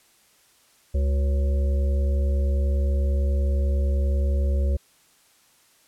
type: harmonic tone with a mistuned harmonic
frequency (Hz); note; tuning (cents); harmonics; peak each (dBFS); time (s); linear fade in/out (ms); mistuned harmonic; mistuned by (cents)
69.3; C#2; 0; 1 / 3 / 5 / 7 / 8; -19 / -36 / -38 / -41 / -36; 0.94-4.77; 10; 5; +100
effects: white hiss -59 dBFS RMS until 5.87 s + low-pass 12000 Hz 12 dB/octave